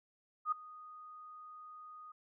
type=tone with ADSR envelope; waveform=sine; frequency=1240 Hz; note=D#6; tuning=6 cents flat; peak=-28 dBFS; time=0.45-2.12 s; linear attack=69 ms; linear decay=7 ms; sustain=-21 dB; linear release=6 ms; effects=none